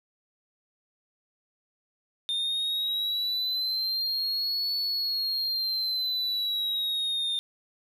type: linear two-way sweep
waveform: triangle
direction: up then down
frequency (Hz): 3623 to 4435 to 3623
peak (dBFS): -25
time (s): 2.29-7.39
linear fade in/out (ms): 0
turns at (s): 4.75
effects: none